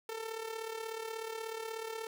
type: tone with amplitude modulation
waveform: sawtooth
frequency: 447.5 Hz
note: A4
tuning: 29 cents sharp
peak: -32 dBFS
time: 0.09-2.07 s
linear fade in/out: 2 ms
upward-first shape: sine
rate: 36.5 Hz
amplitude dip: 65%
effects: none